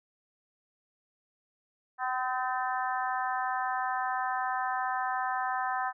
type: harmonic tone with a mistuned harmonic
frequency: 254.7 Hz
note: C4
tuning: 46 cents flat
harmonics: 3 / 4 / 5 / 6 / 7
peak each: -32 / -34 / -36 / -38 / -39 dBFS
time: 1.98-5.93 s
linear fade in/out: 50 ms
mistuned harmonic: 6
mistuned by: +25 cents
effects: none